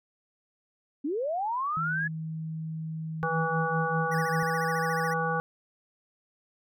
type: linear sweep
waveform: sine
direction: up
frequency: 261.6 to 1713 Hz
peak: -27 dBFS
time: 1.04-2.08 s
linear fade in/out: 10 ms
type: tone with pitch glide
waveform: sine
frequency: 159.5 to 158.12 Hz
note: D#3 to D#3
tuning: +43 to +28 cents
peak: -32 dBFS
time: 1.77-4.43 s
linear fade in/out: 0 ms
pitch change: -15 cents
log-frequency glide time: 3.17-3.23 s
type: harmonic tone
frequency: 163.2 Hz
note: E3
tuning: 17 cents flat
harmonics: 1 / 3 / 5 / 7 / 9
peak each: -32 / -32 / -32 / -32 / -32 dBFS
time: 3.23-5.4 s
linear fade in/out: 0 ms
type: tone with vibrato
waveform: square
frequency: 1786 Hz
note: A6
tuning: 25 cents sharp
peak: -37 dBFS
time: 4.11-5.14 s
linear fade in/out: 10 ms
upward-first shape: sine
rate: 14 Hz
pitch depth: 160 cents each way
effects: none